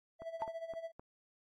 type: tone with tremolo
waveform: triangle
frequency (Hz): 659.3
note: E5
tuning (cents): 0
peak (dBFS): -36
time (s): 0.19-0.92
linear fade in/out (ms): 50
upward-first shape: sine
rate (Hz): 14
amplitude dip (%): 75
type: click train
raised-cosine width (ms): 1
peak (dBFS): -35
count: 4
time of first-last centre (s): 0.22-0.995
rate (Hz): 3.87
type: tone with exponential decay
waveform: sine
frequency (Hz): 887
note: A5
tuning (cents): +14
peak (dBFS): -30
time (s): 0.42-0.53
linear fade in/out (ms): 0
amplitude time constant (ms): 23
effects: AAC 48 kbps